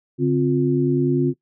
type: tone cluster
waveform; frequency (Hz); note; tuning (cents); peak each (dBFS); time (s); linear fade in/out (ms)
sine; 142.4 / 263.7 / 353.5; C#3 / C4 / F4; +47 / +14 / +21; -20; 0.18-1.34; 50
effects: noise-tail reverb RT60 0.1 s tail -19 dB re dry